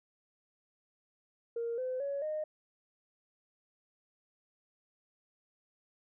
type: tone with pitch steps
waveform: sine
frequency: 466.2 / 511.3 / 560.9 / 615.2 Hz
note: A#4 / C5 / C#5 / D#5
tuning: 0 / -40 / +20 / -20 cents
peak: -32 dBFS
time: 1.56-2.44 s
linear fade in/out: 5 ms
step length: 220 ms
effects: tanh soft clip ceiling -28 dBFS